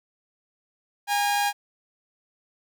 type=tone pair together; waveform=sawtooth; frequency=816 / 939 Hz; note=G#5 / A#5; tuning=-31 / +12 cents; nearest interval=major second; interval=243 cents; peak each=-18 / -29 dBFS; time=1.07-1.53 s; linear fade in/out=50 ms; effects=none